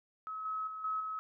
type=tone with level steps; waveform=sine; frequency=1284 Hz; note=E6; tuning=46 cents flat; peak=-38 / -34 / -40 / -32 / -36 dBFS; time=0.27-1.19 s; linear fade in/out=0 ms; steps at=0.45 / 0.67 / 0.84 / 1 s; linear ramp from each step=5 ms; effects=none